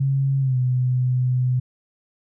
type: tone with pitch glide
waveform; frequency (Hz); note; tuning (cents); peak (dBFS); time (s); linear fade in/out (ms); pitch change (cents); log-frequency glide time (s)
sine; 136.3 to 126.44; C#3 to B2; -29 to +41; -17; 0-1.6; 10; -130; 0.4-0.57
effects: none